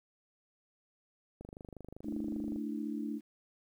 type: click train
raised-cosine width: 2 ms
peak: -33 dBFS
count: 30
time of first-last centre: 1.41-2.561 s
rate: 25.2 Hz
type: chord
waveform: sine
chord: A suspended fourth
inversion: none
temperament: equal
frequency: 220 / 293.7 / 329.6 Hz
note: A3 / D4 / E4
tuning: 0 / 0 / 0 cents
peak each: -38 / -38 / -43 dBFS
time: 2.03-3.21 s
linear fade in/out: 50 ms
effects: 11-bit